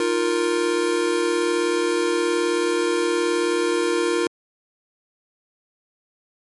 square chord, Eb suspended second, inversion none, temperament just, 311.1 / 350 / 466.7 Hz, Eb4 / F4 / Bb4, 0 / +4 / +2 cents, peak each -28 / -22 / -24 dBFS, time 0-4.27 s, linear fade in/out 2 ms, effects MP3 48 kbps

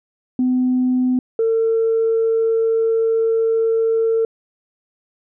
sine tone pair in turn, 253.3 / 451.3 Hz, B3 / A4, +44 / +44 cents, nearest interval minor seventh, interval 1000 cents, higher second, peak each -13 dBFS, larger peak neither, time 0.39-1.19 / 1.39-4.25 s, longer second, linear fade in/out 2 ms, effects tanh soft clip ceiling -10 dBFS

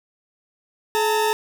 40% pulse tone pair together, 427.6 / 906 Hz, A4 / A#5, -49 / -50 cents, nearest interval octave + minor second, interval 1299 cents, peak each -20 dBFS, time 0.95-1.33 s, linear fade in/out 0 ms, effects none

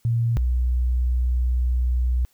sine tone pair in turn, 116.54 / 61.73 Hz, A#2 / B1, 0 / 0 cents, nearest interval major seventh, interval 1100 cents, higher first, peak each -18 dBFS, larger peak neither, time 0.05-0.37 / 0.37-2.25 s, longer second, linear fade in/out 0 ms, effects white hiss -63 dBFS RMS until 2.33 s

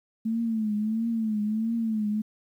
sine tone with vibrato, 220 Hz, A3, in tune, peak -24 dBFS, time 0.25-2.22 s, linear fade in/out 10 ms, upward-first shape triangle, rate 1.5 Hz, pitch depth 100 cents each way, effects 10-bit

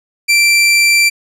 sawtooth tone, 2349 Hz, D7, in tune, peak -4 dBFS, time 0.28-1.1 s, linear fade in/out 20 ms, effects low-pass 11000 Hz 12 dB/octave

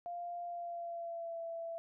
sine tone with pitch glide, 697 to 667.1 Hz, F5 to E5, -4 to +20 cents, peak -39 dBFS, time 0.06-1.78 s, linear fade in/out 0 ms, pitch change -76 cents, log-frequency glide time 0.45-1.41 s, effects none

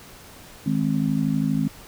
harmonic tone, 52.5 Hz, G#1, 19 cents sharp, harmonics 3 / 4 / 5, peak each -24 / -24 / -24 dBFS, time 0.66-1.68 s, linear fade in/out 5 ms, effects pink hiss -45 dBFS RMS until 1.87 s

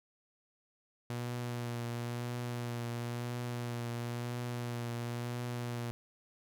sawtooth tone with vibrato, 120 Hz, B2, 49 cents flat, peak -32 dBFS, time 1.1-5.91 s, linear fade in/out 0 ms, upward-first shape triangle, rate 0.98 Hz, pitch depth 25 cents each way, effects none

